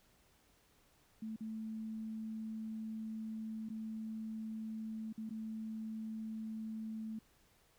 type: tone with dropouts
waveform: sine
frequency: 220 Hz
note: A3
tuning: in tune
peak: -40 dBFS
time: 1.22-7.19 s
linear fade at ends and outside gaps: 5 ms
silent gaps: 1.362-1.406 / 3.689-3.7 / 5.127-5.177 / 5.294-5.306 s
effects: pink hiss -70 dBFS RMS until 7.78 s